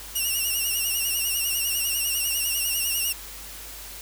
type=tone with vibrato; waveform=5% pulse; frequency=2804 Hz; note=F7; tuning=6 cents sharp; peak=-15 dBFS; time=0.15-3.13 s; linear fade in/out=10 ms; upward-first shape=sine; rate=10 Hz; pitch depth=67 cents each way; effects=added 50 Hz sine -45 dBFS peak until 4.01 s + white hiss -40 dBFS RMS until 4.01 s